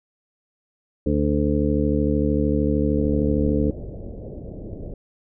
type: harmonic tone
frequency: 73.2 Hz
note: D2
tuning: 5 cents flat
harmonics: 1 / 2 / 3 / 4 / 6 / 7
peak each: -24 / -26 / -24 / -23 / -26 / -28 dBFS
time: 1.06-3.71 s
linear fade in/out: 5 ms
type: low-pass noise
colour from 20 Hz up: pink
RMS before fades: -34 dBFS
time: 2.97-4.94 s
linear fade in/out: 2 ms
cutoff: 600 Hz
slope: 48 dB/octave
effects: none